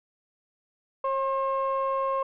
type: tone pair together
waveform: sine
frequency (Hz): 540 / 1070.7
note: C#5 / C6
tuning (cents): -45 / +40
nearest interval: octave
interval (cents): 1185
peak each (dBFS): -26 / -25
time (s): 1.04-2.23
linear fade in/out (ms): 5
effects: tanh soft clip ceiling -20 dBFS